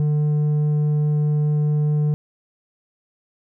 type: tone with low-pass filter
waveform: square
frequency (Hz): 149.6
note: D3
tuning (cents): +32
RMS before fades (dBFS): -19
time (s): 0-2.14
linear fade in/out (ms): 0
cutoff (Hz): 300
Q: 0.72
effects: none